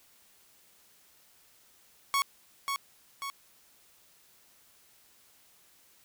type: tone with echo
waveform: sawtooth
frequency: 1108.7 Hz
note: C#6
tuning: in tune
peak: -21 dBFS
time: 2.14-2.22 s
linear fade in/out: 0 ms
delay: 540 ms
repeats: 2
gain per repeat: -5 dB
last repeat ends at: 3.3 s
effects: white hiss -62 dBFS RMS until 6.04 s